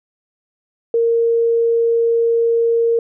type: tone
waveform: sine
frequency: 463 Hz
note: A#4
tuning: 12 cents flat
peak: -12 dBFS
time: 0.94-2.99 s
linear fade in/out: 2 ms
effects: none